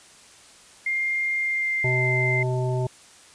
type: tone with pitch glide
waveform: sine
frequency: 2113 to 2086 Hz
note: C7 to C7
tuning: +16 to -6 cents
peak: -22 dBFS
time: 0.86-2.43 s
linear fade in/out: 5 ms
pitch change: -22 cents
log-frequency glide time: 1.34-2.08 s
type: harmonic tone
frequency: 126.7 Hz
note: B2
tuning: 45 cents sharp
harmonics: 1 / 3 / 5 / 7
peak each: -23 / -29 / -32 / -35 dBFS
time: 1.84-2.87 s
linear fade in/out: 5 ms
effects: white hiss -50 dBFS RMS until 3.34 s + resampled to 22050 Hz